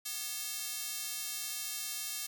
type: tone with high-pass filter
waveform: square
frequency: 243.7 Hz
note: B3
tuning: 23 cents flat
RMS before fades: -39 dBFS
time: 0.05-2.27 s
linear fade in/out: 10 ms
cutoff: 5200 Hz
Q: 0.54
effects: none